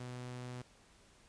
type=tone; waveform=sawtooth; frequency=124.3 Hz; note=B2; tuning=12 cents sharp; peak=-39 dBFS; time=0-0.62 s; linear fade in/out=5 ms; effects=pink hiss -64 dBFS RMS until 1.28 s + resampled to 22050 Hz